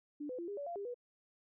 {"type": "tone with pitch steps", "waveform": "sine", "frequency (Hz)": [293.7, 504, 342.4, 405.6, 571, 689, 402, 487.6], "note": ["D4", "B4", "F4", "G#4", "D5", "F5", "G4", "B4"], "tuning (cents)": [0, 35, -34, -41, -49, -24, 44, -22], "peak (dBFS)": -39, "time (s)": [0.2, 0.944], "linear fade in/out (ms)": 10, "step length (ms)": 93, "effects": []}